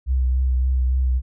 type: tone with vibrato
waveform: sine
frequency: 64 Hz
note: C2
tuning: 38 cents flat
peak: -16 dBFS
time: 0.06-1.22 s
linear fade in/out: 50 ms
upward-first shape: triangle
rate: 3.5 Hz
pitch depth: 32 cents each way
effects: none